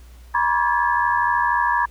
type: tone cluster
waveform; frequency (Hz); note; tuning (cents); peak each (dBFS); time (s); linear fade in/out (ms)
sine; 961 / 1045 / 1149 / 1648 / 1721; B5 / C6 / D6 / G#6 / A6; -48 / -2 / -38 / -14 / -39; -19 / -25 / -26 / -25 / -25; 0.34-1.86; 10
effects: added 60 Hz sine -41 dBFS peak until 1.9 s + pink hiss -54 dBFS RMS until 1.9 s